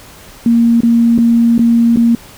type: tone with dropouts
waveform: sine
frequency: 233.1 Hz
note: A#3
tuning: in tune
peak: -6 dBFS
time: 0.46-2.15 s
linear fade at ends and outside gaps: 2 ms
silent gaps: 0.806-0.833 / 1.179-1.186 / 1.58-1.592 / 1.961-1.971 s
effects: pink hiss -37 dBFS RMS until 2.37 s